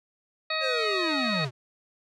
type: harmonic tone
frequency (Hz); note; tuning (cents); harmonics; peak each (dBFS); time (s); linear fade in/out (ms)
630; D#5; +21; 1 / 2 / 3 / 4 / 6 / 7; -33 / -33 / -33 / -33 / -33 / -33; 0.5-1.45; 5
type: linear sweep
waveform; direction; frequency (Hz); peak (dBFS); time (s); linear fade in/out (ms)
square; down; 554.4 to 114.9; -29; 0.6-1.51; 50
effects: low-pass 7000 Hz 12 dB/octave